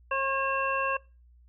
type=harmonic tone; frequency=540 Hz; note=C#5; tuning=45 cents flat; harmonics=1 / 2 / 3 / 5; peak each=-31 / -29 / -33 / -33 dBFS; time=0.11-0.97 s; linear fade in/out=5 ms; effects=noise-tail reverb RT60 0.3 s tail -22 dB re dry + added 60 Hz sine -54 dBFS peak until 1.48 s